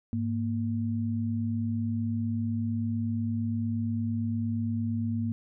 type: tone pair together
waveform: sine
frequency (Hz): 103.6 / 232.2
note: G#2 / A#3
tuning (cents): -4 / -7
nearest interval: octave + major second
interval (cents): 1397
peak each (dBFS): -30 / -29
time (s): 0.13-5.32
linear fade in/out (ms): 0
effects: none